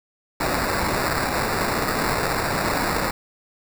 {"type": "noise with sample-and-hold", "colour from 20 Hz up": "blue", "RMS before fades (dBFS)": -23, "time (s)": [0.4, 3.11], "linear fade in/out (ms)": 5, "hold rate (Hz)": 3150, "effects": []}